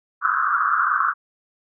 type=band-pass noise; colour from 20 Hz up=white; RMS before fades=-20 dBFS; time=0.21-1.14 s; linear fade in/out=50 ms; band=1100 to 1500 Hz; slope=96 dB/octave; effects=none